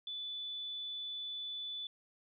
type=tone; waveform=sine; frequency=3480 Hz; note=A7; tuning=20 cents flat; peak=-39 dBFS; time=0.07-1.87 s; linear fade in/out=2 ms; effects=none